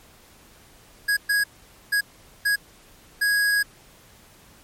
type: tone bursts at uneven times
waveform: square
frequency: 1656 Hz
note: G#6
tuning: 5 cents flat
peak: -19 dBFS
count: 5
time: 1.08-1.17 / 1.29-1.44 / 1.92-2.01 / 2.45-2.56 / 3.21-3.63 s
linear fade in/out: 10 ms
effects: pink hiss -52 dBFS RMS until 4.63 s + MP3 64 kbps